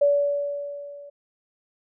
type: tone with level ramp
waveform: sine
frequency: 573 Hz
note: D5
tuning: 43 cents flat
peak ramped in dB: -14 to -40 dBFS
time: 0.01-1.1 s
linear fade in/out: 10 ms
effects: none